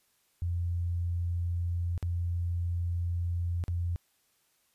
sine tone with dropouts, 86.6 Hz, F2, 14 cents flat, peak -28 dBFS, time 0.42-3.96 s, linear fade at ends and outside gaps 0 ms, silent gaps 1.978-2.027 / 3.639-3.681 s, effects white hiss -71 dBFS RMS until 4.74 s + resampled to 32000 Hz

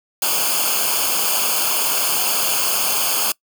white noise with comb filter, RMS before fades -19 dBFS, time 0.22-3.32 s, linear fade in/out 2 ms, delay 0.52 ms, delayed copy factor -0.9, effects noise-tail reverb RT60 0.1 s tail -24 dB re dry

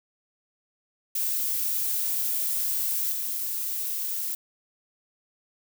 violet noise with level steps, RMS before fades -27 / -30 dBFS, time 1.15-4.35 s, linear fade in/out 5 ms, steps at 3.12 s, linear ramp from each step 5 ms, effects none

